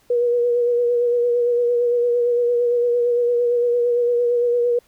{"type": "tone with vibrato", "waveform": "sine", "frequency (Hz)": 481, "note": "B4", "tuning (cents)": -46, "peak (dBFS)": -15, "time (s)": [0.1, 4.79], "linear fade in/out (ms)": 5, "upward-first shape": "sine", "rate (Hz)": 8.8, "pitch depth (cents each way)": 25, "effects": ["pink hiss -58 dBFS RMS until 4.87 s"]}